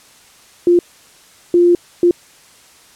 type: tone bursts at uneven times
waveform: sine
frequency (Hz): 349.2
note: F4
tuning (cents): 0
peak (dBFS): -7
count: 3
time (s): 0.67-0.79 / 1.54-1.75 / 2.03-2.11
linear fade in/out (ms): 2
effects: white hiss -46 dBFS RMS until 2.95 s + low-pass 10000 Hz 12 dB/octave

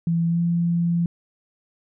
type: tone with pitch glide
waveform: sine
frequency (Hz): 167.6 to 170.73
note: E3 to F3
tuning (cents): +29 to -39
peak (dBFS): -18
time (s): 0.07-1.06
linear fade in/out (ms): 2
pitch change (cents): +32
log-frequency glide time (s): 0.28-0.4
effects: none

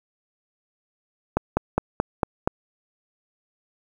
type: slowing click train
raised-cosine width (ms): 1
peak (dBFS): -5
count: 6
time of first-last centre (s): 1.37-2.475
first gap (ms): 200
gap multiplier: 1.05
effects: 7-bit

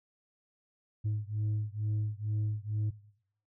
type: beating tone pair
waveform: sine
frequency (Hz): 105.4 / 107.6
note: G#2 / A2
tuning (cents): +26 / -38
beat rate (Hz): 2.2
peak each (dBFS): -31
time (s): 1.04-2.91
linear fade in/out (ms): 20
effects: noise-tail reverb RT60 0.7 s tail -20 dB re dry + tanh soft clip ceiling -27 dBFS

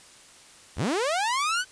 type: linear sweep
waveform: sawtooth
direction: up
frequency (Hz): 41.2 to 1544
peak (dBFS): -20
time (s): 0.76-1.65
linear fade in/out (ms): 50
effects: white hiss -51 dBFS RMS until 1.71 s + resampled to 22050 Hz

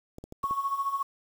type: clicks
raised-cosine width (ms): 2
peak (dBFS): -28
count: 5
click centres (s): 0.184 / 0.24 / 0.324 / 0.44 / 0.51
type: tone with tremolo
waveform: sine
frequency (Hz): 1105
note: C#6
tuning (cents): -6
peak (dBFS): -24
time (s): 0.43-1.03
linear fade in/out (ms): 10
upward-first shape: sine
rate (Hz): 14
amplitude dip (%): 70
effects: 8-bit

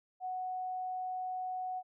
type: tone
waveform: sine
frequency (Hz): 740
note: F#5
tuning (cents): 0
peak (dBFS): -35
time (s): 0.2-1.83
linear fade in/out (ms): 50
effects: none

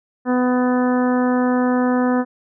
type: harmonic tone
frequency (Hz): 250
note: B3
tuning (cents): +21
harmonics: 1 / 2 / 3 / 4 / 5 / 6 / 7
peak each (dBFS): -16 / -22 / -26 / -28 / -30 / -32 / -33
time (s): 0.25-2.25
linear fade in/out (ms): 50
effects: none

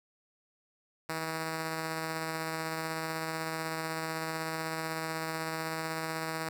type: tone with tremolo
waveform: 5% pulse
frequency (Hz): 160.7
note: E3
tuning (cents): -44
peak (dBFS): -21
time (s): 1.09-6.49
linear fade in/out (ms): 5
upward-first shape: triangle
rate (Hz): 16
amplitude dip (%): 25
effects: none

